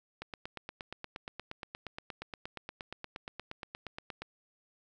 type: click train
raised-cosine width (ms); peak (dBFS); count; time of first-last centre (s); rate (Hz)
0.3; -24; 35; 0.22-4.22; 8.5
effects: none